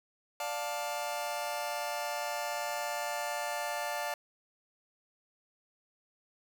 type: chord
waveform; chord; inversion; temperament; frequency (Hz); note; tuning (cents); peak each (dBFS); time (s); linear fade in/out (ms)
sawtooth; D minor; none; just; 587.3 / 704.8 / 881; D5 / F5 / A5; 0 / +16 / +2; -34; 0.4-4.14; 2
effects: 9-bit